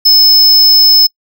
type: tone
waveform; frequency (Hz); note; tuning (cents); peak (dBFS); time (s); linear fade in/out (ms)
square; 5210; E8; -21; -4; 0.05-1.07; 10
effects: noise-tail reverb RT60 0.1 s tail -24 dB re dry